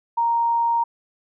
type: tone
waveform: sine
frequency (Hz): 932.3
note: A#5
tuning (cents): 0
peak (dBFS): -17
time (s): 0.17-0.84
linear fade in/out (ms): 10
effects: none